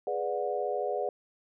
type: chord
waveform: sine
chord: G# half-diminished seventh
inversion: none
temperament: equal with one note detuned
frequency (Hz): 415.3 / 493.9 / 587.3 / 726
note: G#4 / B4 / D5 / F#5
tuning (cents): 0 / 0 / 0 / -33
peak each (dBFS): -34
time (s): 0.07-1.09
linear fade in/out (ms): 2
effects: none